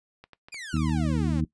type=clicks; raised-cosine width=0.3 ms; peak=-30 dBFS; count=6; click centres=0.24 / 0.333 / 0.485 / 0.544 / 0.766 / 0.895 s
type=exponential sweep; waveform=sawtooth; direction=down; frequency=2489 to 249.5 Hz; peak=-33 dBFS; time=0.52-1.41 s; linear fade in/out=10 ms
type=harmonic tone; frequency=77.78 Hz; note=D#2; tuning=in tune; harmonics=1 / 2 / 3 / 4; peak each=-29 / -26 / -28 / -31 dBFS; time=0.73-1.45 s; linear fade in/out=10 ms
effects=noise-tail reverb RT60 0.1 s tail -19 dB re dry + resampled to 22050 Hz